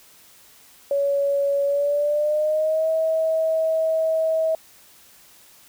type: tone with pitch glide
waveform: sine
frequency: 562 to 641.9 Hz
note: C#5 to E5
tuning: +24 to -46 cents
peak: -18 dBFS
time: 0.91-4.55 s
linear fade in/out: 2 ms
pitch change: +230 cents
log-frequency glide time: 1.65-2.89 s
effects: white hiss -51 dBFS RMS until 5.68 s